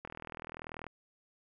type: click train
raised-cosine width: 0.5 ms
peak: -27 dBFS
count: 34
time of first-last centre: 0.05-0.867 s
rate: 40.4 Hz
effects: none